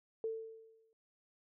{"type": "tone with exponential decay", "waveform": "sine", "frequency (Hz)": 446.6, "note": "A4", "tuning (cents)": 26, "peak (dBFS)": -33, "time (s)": [0.24, 0.93], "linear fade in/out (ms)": 1, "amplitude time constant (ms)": 150, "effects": []}